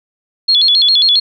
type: tone with vibrato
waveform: sine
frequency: 3816 Hz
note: A#7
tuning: 40 cents sharp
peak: -7 dBFS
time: 0.48-1.2 s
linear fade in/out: 10 ms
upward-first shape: square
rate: 7.4 Hz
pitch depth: 190 cents each way
effects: none